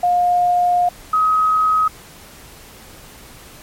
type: tone pair in turn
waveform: sine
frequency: 711 / 1266.9 Hz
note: F5 / D#6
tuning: +31 / +31 cents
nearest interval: minor seventh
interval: 1000 cents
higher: second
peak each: -12 dBFS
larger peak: neither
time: 0.03-0.89 / 1.13-1.88 s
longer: first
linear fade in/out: 5 ms
effects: pink hiss -41 dBFS RMS until 3.62 s + MP3 64 kbps